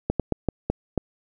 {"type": "slowing click train", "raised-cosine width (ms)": 2, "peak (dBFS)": -8, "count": 6, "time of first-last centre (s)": [0.1, 0.977], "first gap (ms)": 97, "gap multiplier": 1.3, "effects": []}